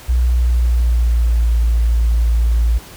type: tone with pitch glide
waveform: sine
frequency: 60.9 to 57.15 Hz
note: B1 to A#1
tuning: -24 to -34 cents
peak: -10 dBFS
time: 0.08-2.79 s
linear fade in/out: 20 ms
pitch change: -110 cents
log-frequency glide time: 0.29-1.5 s
effects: tanh soft clip ceiling -6 dBFS + pink hiss -38 dBFS RMS until 2.96 s